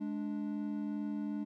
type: tone pair together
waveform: triangle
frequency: 210 / 292.6 Hz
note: G#3 / D4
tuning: +19 / -6 cents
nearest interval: tritone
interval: 575 cents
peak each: -35 / -36 dBFS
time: 0-1.45 s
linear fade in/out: 20 ms
effects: none